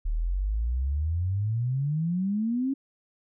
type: exponential sweep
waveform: sine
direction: up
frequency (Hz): 36.81 to 277.4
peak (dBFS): -24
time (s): 0.05-2.74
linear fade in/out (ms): 10
effects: none